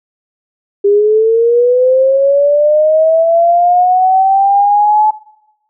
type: linear sweep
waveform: sine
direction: up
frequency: 400 to 862 Hz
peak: -6 dBFS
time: 0.84-5.11 s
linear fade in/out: 10 ms
effects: noise-tail reverb RT60 0.9 s tail -21 dB re dry